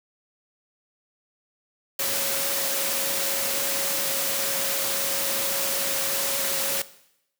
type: tone in noise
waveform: sine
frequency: 550 Hz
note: C#5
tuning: 14 cents flat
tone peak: -35 dBFS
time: 1.99-6.82 s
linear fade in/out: 5 ms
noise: white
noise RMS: -26 dBFS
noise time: 1.99-6.82 s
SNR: -12 dB
effects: noise-tail reverb RT60 0.8 s tail -17 dB re dry + high-pass 150 Hz 12 dB/octave